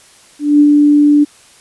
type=tone with ADSR envelope; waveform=sine; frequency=293.2 Hz; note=D4; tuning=3 cents flat; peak=-3 dBFS; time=0.39-1.25 s; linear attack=210 ms; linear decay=63 ms; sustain=-2 dB; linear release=20 ms; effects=white hiss -44 dBFS RMS until 1.6 s + resampled to 24000 Hz